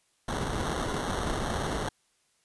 pink noise with sample-and-hold, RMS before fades -31 dBFS, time 0.28-1.89 s, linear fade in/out 5 ms, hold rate 2450 Hz, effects white hiss -70 dBFS RMS until 2.44 s + resampled to 24000 Hz

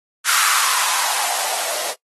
violet noise with band-pass filter sweep, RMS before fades -20 dBFS, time 0.24-1.95 s, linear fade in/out 50 ms, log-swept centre 1400 to 540 Hz, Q 3.6, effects noise-tail reverb RT60 0.1 s tail -20 dB re dry + AAC 32 kbps

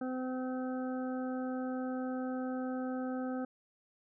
harmonic tone, 256.5 Hz, C4, 34 cents flat, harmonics 1 / 2 / 3 / 5 / 6, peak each -35 / -41 / -45 / -49 / -51 dBFS, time 0.01-3.45 s, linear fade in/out 5 ms, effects none

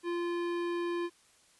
sine tone with hard clipping, 345.9 Hz, F4, 17 cents flat, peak -33 dBFS, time 0.03-1.1 s, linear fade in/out 50 ms, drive 16 dB, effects white hiss -64 dBFS RMS until 1.59 s + resampled to 24000 Hz

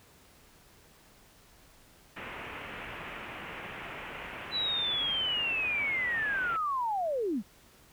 white low-pass noise, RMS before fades -42 dBFS, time 2.16-6.57 s, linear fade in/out 10 ms, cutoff 2800 Hz, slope 48 dB/octave
sine linear sweep, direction down, 4000 to 174.9 Hz, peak -28 dBFS, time 4.51-7.43 s, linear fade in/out 50 ms
effects pink hiss -59 dBFS RMS until 7.92 s

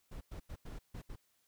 brown noise bursts at uneven times, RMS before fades -45 dBFS, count 6, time 0.11-0.21 / 0.31-0.4 / 0.49-0.56 / 0.65-0.79 / 0.94-1.02 / 1.09-1.16 s, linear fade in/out 10 ms, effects white hiss -75 dBFS RMS until 1.47 s

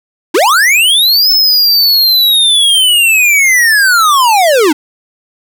square linear two-way sweep, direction up then down, 277.1 to 5274 to 277.1 Hz, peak -6 dBFS, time 0.34-4.73 s, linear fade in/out 10 ms, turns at 1.31 s, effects none

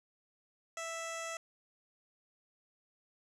15% pulse tone with low-pass filter, 659.3 Hz, E5, in tune, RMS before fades -41 dBFS, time 0.77-1.37 s, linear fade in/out 2 ms, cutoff 8000 Hz, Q 2.2, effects none

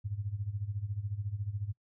sine tone with tremolo, 102.3 Hz, G#2, 26 cents flat, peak -30 dBFS, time 0.04-1.73 s, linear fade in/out 20 ms, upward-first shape sine, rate 14 Hz, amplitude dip 80%, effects noise-tail reverb RT60 0.1 s tail -24 dB re dry

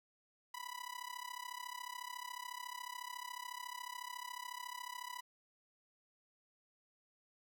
sawtooth tone with amplitude modulation, 987.8 Hz, B5, in tune, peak -37 dBFS, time 0.54-5.21 s, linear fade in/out 5 ms, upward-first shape sine, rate 34 Hz, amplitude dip 90%, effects none

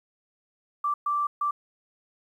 sine tone bursts at uneven times, 1170 Hz, D6, 7 cents flat, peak -23 dBFS, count 3, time 0.84-0.94 / 1.06-1.27 / 1.41-1.51 s, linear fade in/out 5 ms, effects 10-bit

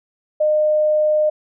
sine tone, 610 Hz, D#5, 34 cents flat, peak -13 dBFS, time 0.4-1.3 s, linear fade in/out 10 ms, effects none

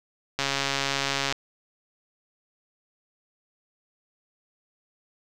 click train, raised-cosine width 0.2 ms, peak -8 dBFS, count 130, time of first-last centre 0.39-1.325 s, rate 138 Hz, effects none

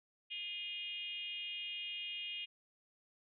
sine tone with frequency modulation, 2848 Hz, F7, 33 cents sharp, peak -40 dBFS, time 0.3-2.46 s, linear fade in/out 20 ms, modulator 383 Hz, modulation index 1.1, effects none

